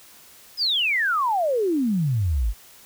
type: exponential sweep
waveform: sine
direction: down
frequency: 5210 to 46.7 Hz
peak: -19 dBFS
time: 0.57-2.54 s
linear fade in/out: 50 ms
effects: white hiss -49 dBFS RMS until 2.85 s